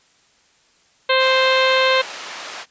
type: harmonic tone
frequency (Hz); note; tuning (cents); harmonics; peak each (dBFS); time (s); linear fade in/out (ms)
523.3; C5; 0; 1 / 2 / 3 / 4 / 5 / 6 / 7 / 8; -17 / -20 / -22 / -23 / -24 / -25 / -25 / -26; 1.09-2.02; 10
type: band-pass noise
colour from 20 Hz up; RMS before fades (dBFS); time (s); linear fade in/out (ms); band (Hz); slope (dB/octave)
pink; -33; 1.18-2.66; 50; 740 to 6300; 12
effects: white hiss -57 dBFS RMS until 2.7 s + resampled to 16000 Hz